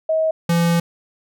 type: tone pair in turn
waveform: sine / square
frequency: 637 / 169.79 Hz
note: D#5 / F3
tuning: +41 / -49 cents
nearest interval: octave + major seventh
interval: 2290 cents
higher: first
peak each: -15 dBFS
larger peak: neither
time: 0.09-0.31 / 0.49-0.8 s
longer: second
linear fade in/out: 5 ms
effects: none